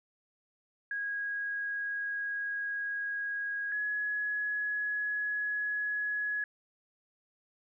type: tone pair in turn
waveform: sine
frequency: 1647 / 1683.6 Hz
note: G#6 / G#6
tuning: -15 / +23 cents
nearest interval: unison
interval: 38 cents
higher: second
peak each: -32 / -30 dBFS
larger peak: second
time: 0.91-3.72 / 3.72-6.44 s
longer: first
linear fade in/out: 2 ms
effects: none